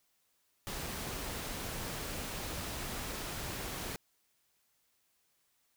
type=noise; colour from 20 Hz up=pink; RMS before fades=-40 dBFS; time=0.67-3.96 s; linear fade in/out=0 ms; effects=white hiss -75 dBFS RMS until 5.76 s